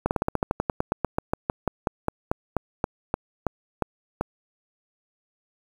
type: slowing click train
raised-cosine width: 1 ms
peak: -8 dBFS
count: 26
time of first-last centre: 0.06-4.21 s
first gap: 49 ms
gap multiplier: 1.09
effects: 7-bit